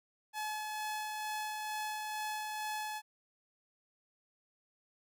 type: tone with tremolo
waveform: sawtooth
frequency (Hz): 855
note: A5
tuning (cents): -50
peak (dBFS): -32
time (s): 0.33-3.02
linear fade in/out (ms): 50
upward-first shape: sine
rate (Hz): 2.2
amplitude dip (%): 25
effects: none